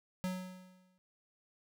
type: tone with exponential decay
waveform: square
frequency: 184.4 Hz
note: F#3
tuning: 6 cents flat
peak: -33 dBFS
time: 0.24-0.98 s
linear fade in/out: 0 ms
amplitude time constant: 160 ms
effects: none